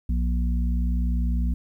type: harmonic tone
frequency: 60.1 Hz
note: B1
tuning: 46 cents flat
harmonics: 1 / 3 / 4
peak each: -21 / -31 / -33 dBFS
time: 0.09-1.54 s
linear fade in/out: 5 ms
effects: 10-bit